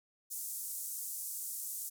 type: band-pass noise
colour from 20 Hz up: white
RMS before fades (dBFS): -41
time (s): 0.3-1.9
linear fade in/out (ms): 20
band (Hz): 7000 to 15000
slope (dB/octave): 24
effects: none